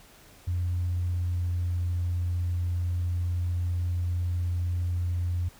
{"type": "tone with pitch glide", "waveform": "sine", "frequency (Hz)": [88.4, 87.79], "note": ["F2", "F2"], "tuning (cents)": [22, 10], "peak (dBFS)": -24, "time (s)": [0.47, 5.49], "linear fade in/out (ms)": 10, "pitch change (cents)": -12, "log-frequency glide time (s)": [1.09, 1.68], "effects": ["tanh soft clip ceiling -21 dBFS", "pink hiss -54 dBFS RMS until 5.59 s"]}